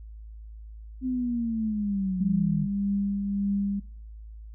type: linear sweep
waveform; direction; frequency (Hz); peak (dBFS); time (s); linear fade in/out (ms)
sine; down; 260.4 to 150.7; -25; 1.01-2.68; 50
type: tone with tremolo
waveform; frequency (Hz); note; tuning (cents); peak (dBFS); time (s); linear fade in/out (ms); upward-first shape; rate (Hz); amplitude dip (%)
sine; 200; G3; +35; -23; 2.2-3.8; 10; triangle; 1.7; 40
effects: noise-tail reverb RT60 0.5 s tail -22 dB re dry + added 54 Hz sine -40 dBFS peak until 4.54 s